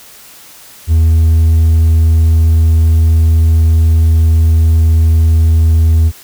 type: tone with hard clipping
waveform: sine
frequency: 81 Hz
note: E2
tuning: 30 cents flat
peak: -6 dBFS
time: 0.87-6.12 s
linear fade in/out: 50 ms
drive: 2 dB
effects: white hiss -37 dBFS RMS until 6.23 s